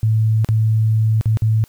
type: tone with dropouts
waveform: sine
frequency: 110 Hz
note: A2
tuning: in tune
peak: -12 dBFS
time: 0.03-1.64 s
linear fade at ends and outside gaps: 0 ms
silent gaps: 0.446-0.488 / 1.211-1.257 / 1.372-1.421 s
effects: white hiss -53 dBFS RMS until 1.68 s